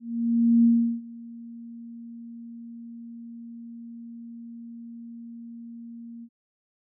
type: tone with ADSR envelope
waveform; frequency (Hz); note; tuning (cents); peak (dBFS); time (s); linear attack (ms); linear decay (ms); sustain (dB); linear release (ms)
sine; 233.1; A#3; 0; -14; 0-6.29; 640; 370; -24; 57
effects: none